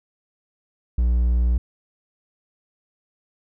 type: tone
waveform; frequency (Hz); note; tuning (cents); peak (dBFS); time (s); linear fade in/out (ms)
triangle; 59.8; A#1; +45; -14; 0.98-1.58; 5
effects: none